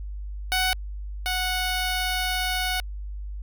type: tone pair in turn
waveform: 10% pulse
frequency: 744 / 737.2 Hz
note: F#5 / F#5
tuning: +9 / -7 cents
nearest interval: unison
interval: 16 cents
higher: first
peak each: -13 / -16 dBFS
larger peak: first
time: 0.52-0.73 / 1.26-2.8 s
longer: second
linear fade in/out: 0 ms
effects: added 50 Hz sine -31 dBFS peak until 3.42 s